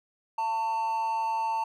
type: tone with amplitude modulation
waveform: triangle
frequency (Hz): 897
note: A5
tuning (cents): +33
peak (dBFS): -22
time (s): 0.38-1.64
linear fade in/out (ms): 5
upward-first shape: sine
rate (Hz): 218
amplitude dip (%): 45
effects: none